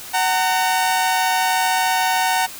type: tone pair together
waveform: sawtooth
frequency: 749 / 915.3 Hz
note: F#5 / A#5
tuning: +21 / -32 cents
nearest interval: minor third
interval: 347 cents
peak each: -15 / -16 dBFS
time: 0.13-2.47 s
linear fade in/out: 20 ms
effects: white hiss -35 dBFS RMS until 2.59 s